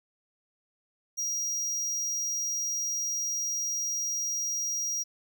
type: tone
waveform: square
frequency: 5720 Hz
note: F8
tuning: 41 cents sharp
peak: -29 dBFS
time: 1.17-5.04 s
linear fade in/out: 20 ms
effects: none

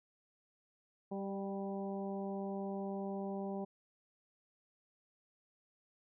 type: harmonic tone with a mistuned harmonic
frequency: 196 Hz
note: G3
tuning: in tune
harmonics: 1 / 2 / 3 / 4 / 5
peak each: -40 / -43 / -46 / -47 / -54 dBFS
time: 1.11-3.65 s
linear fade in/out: 10 ms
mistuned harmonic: 3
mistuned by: +18 cents
effects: none

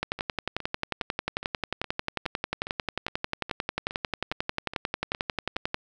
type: two click trains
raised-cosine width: 0.3 ms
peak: -11 / -20 dBFS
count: 65 / 14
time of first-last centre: 0.03-5.744 / 0.19-5.562 s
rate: 11.2 / 2.42 Hz
effects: none

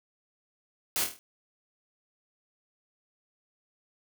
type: noise with echo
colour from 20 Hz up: white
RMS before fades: -29 dBFS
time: 0.96-1.04 s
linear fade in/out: 0 ms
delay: 25 ms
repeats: 6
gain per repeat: -5 dB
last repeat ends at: 1.19 s
effects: none

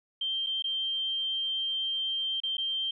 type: tone with dropouts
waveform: sine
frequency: 3152 Hz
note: G7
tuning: 9 cents sharp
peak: -28 dBFS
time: 0.21-2.91 s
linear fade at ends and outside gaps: 5 ms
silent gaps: 0.464-0.468 / 0.624-0.641 / 2.403-2.434 / 2.57-2.58 s
effects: none

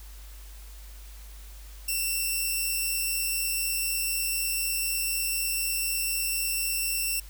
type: tone pair together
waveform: 5% pulse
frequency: 2656 / 2740 Hz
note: E7 / F7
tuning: +12 / -34 cents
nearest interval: minor second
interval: 54 cents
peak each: -20 dBFS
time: 1.88-7.2 s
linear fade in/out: 5 ms
effects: added 50 Hz sine -42 dBFS peak until 7.29 s + white hiss -52 dBFS RMS until 7.29 s

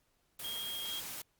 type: tone in noise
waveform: sine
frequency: 3248 Hz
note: G#7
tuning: 39 cents flat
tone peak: -38 dBFS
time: 0.44-1 s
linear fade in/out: 5 ms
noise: white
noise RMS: -43 dBFS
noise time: 0.39-1.22 s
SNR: +2 dB
effects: pink hiss -75 dBFS RMS until 1.39 s + Opus 48 kbps

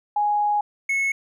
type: tone pair in turn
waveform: sine / triangle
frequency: 830.6 / 2192 Hz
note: G#5 / C#7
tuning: 0 / -20 cents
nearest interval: octave + perfect fourth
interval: 1680 cents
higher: second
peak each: -18 dBFS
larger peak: neither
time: 0.16-0.61 / 0.89-1.12 s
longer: first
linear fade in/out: 5 ms
effects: none

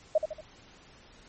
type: tone with echo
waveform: sine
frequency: 622.3 Hz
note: D#5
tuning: in tune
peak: -19 dBFS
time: 0.15-0.18 s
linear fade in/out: 5 ms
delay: 77 ms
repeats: 3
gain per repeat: -7 dB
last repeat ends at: 0.411 s
effects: pink hiss -55 dBFS RMS until 1.28 s + MP3 32 kbps

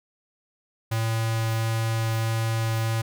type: tone with notch filter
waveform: square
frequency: 112.7 Hz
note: A2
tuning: 42 cents sharp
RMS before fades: -25 dBFS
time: 0.91-3.02 s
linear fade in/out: 10 ms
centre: 250 Hz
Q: 0.61
effects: none

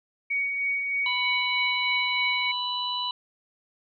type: tone with tremolo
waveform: sine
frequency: 2244 Hz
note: C#7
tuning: 21 cents sharp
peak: -23 dBFS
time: 0.3-2.52 s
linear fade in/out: 10 ms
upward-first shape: sine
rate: 3.2 Hz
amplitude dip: 35%
type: harmonic tone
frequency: 990 Hz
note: B5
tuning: 4 cents sharp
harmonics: 1 / 3 / 4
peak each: -31 / -31 / -31 dBFS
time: 1.06-3.11 s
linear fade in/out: 2 ms
effects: none

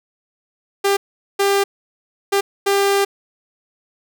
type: tone bursts at uneven times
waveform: sawtooth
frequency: 397.7 Hz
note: G4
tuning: 25 cents sharp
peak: -10 dBFS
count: 4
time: 0.84-0.97 / 1.39-1.64 / 2.32-2.41 / 2.66-3.05 s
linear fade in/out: 10 ms
effects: none

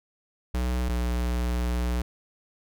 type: tone pair in turn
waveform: square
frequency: 61.8 / 60.42 Hz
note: B1 / B1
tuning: +2 / -37 cents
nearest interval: unison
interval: 39 cents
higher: first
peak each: -25 dBFS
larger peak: neither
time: 0.54-0.89 / 0.89-2.02 s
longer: second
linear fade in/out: 5 ms
effects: none

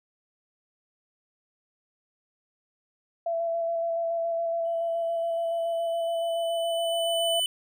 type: tone with vibrato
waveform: sine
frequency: 670 Hz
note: E5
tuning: 28 cents sharp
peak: -25 dBFS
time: 3.26-7.4 s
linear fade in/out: 5 ms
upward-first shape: square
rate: 7.1 Hz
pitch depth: 13 cents each way
type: tone with exponential growth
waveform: square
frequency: 3000 Hz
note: F#7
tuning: 23 cents sharp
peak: -24 dBFS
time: 4.65-7.46 s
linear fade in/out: 1 ms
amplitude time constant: 610 ms
effects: none

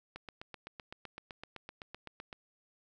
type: click train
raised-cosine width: 0.3 ms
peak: -28 dBFS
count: 18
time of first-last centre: 0.16-2.328 s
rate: 7.84 Hz
effects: none

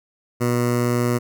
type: tone with notch filter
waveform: 15% pulse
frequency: 121.2 Hz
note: B2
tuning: 32 cents flat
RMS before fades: -20 dBFS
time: 0.4-1.19 s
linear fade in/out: 20 ms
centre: 3400 Hz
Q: 1.1
effects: none

